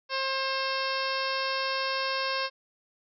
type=harmonic tone with a mistuned harmonic; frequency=533 Hz; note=C5; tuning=32 cents sharp; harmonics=1 / 2 / 3 / 4 / 5 / 6 / 7 / 8 / 9 / 10; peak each=-34 / -32 / -35 / -40 / -36 / -42 / -40 / -40 / -39 / -38 dBFS; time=0.09-2.5 s; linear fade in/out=50 ms; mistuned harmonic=9; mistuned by=-29 cents; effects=none